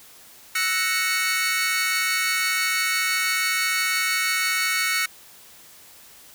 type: chord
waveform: sawtooth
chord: F# dominant seventh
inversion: third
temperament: equal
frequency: 1318.5 / 1480 / 1864.7 / 2217 Hz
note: E6 / F#6 / A#6 / C#7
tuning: 0 / 0 / 0 / 0 cents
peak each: -26 / -25 / -25 / -20 dBFS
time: 0.55-5.06 s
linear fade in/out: 5 ms
effects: white hiss -48 dBFS RMS until 6.34 s